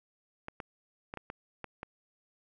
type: clicks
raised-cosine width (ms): 0.5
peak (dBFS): -24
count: 7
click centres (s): 0.484 / 0.602 / 1.139 / 1.173 / 1.301 / 1.643 / 1.831
effects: none